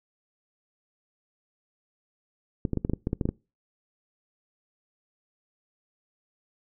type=clicks; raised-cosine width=3 ms; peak=-13 dBFS; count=11; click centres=2.652 / 2.733 / 2.773 / 2.849 / 2.897 / 2.935 / 3.071 / 3.131 / 3.212 / 3.255 / 3.29 s; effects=noise-tail reverb RT60 0.3 s tail -24 dB re dry